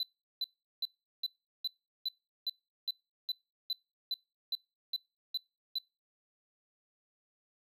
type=tone bursts; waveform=triangle; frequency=4006 Hz; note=B7; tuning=24 cents sharp; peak=-30 dBFS; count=15; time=0-5.785 s; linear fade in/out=2 ms; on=31 ms; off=380 ms; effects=noise-tail reverb RT60 0.3 s tail -25 dB re dry